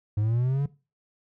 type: linear sweep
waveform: triangle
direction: up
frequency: 102.1 to 144.8 Hz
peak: -20 dBFS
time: 0.17-0.66 s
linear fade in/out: 5 ms
effects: noise-tail reverb RT60 0.3 s tail -19 dB re dry